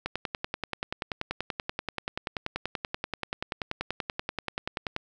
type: click train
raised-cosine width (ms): 0.3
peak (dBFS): -14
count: 52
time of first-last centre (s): 0.06-4.964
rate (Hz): 10.4
effects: none